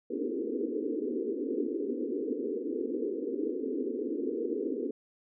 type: band-pass noise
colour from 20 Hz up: white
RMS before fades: -33 dBFS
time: 0.1-4.91 s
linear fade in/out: 5 ms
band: 240 to 470 Hz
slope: 96 dB/octave
effects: none